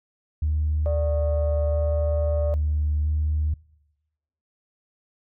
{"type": "tone with vibrato", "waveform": "sine", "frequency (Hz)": 75.7, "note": "D#2", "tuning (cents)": -47, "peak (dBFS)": -19, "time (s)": [0.42, 3.54], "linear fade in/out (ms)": 5, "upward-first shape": "square", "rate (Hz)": 0.76, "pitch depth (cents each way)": 13}
{"type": "tone", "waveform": "sine", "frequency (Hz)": 587.3, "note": "D5", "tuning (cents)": 0, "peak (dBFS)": -23, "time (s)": [0.86, 2.54], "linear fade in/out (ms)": 0}
{"effects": ["noise-tail reverb RT60 1.0 s tail -25 dB re dry", "tanh soft clip ceiling -16 dBFS"]}